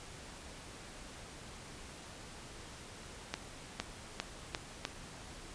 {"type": "accelerating click train", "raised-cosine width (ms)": 0.2, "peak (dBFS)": -17, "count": 5, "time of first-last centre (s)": [3.34, 4.851], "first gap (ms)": 460, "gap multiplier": 0.87, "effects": ["pink hiss -50 dBFS RMS until 5.54 s", "resampled to 22050 Hz"]}